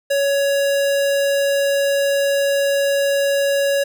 square tone, 559 Hz, C#5, 14 cents sharp, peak -16 dBFS, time 0.1-3.84 s, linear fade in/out 10 ms, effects none

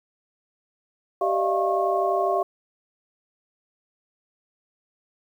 sine tone cluster, 388.8 / 590 / 622 / 690 / 1090 Hz, G4 / D5 / D#5 / F5 / C#6, -14 / +8 / -1 / -21 / -29 cents, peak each -26 / -30 / -29 / -23 / -28 dBFS, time 1.21-2.43 s, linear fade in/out 5 ms, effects 9-bit

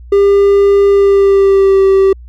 triangle tone with pitch glide, 400 to 387.3 Hz, G4 to G4, +35 to -21 cents, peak -3 dBFS, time 0.12-2.13 s, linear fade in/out 5 ms, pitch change -56 cents, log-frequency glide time 0.88-1.84 s, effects added 60 Hz sine -30 dBFS peak until 2.28 s

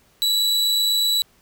40% pulse tone, 3934 Hz, B7, 7 cents flat, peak -16 dBFS, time 0.22-1.22 s, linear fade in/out 0 ms, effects pink hiss -58 dBFS RMS until 1.41 s

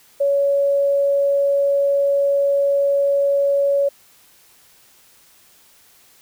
sine tone, 561 Hz, C#5, 21 cents sharp, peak -14 dBFS, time 0.2-3.89 s, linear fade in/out 10 ms, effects white hiss -52 dBFS RMS until 6.21 s

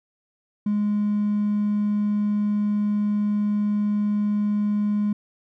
triangle tone with hard clipping, 207.7 Hz, G#3, in tune, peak -20 dBFS, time 0.66-5.13 s, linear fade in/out 5 ms, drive 4 dB, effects none

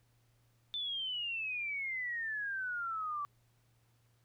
sine exponential sweep, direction down, 3552 to 1149 Hz, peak -35 dBFS, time 0.74-3.25 s, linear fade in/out 0 ms, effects added 117 Hz sine -69 dBFS peak until 4.24 s + pink hiss -75 dBFS RMS until 4.24 s

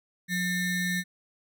square ring-modulated tone, 987.8 Hz, B5, in tune, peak -24 dBFS, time 0.28-1.04 s, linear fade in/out 50 ms, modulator 808 Hz, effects none

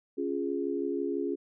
sine chord, Db major, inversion none, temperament equal, 277.2 / 349.2 / 415.3 Hz, Db4 / F4 / Ab4, 0 / 0 / 0 cents, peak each -33 dBFS, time 0.17-1.36 s, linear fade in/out 20 ms, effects none

